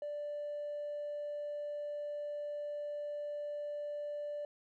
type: tone with hard clipping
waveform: sine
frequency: 587.3 Hz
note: D5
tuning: in tune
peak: -38 dBFS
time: 0.02-4.45 s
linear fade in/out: 2 ms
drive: 1 dB
effects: none